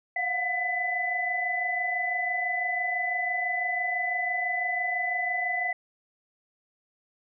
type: tone cluster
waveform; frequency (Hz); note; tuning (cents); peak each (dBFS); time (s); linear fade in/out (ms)
sine; 703 / 729 / 2001; F5 / F#5 / B6; +11 / -26 / +22; -34 / -33 / -27; 0.16-5.73; 5
effects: none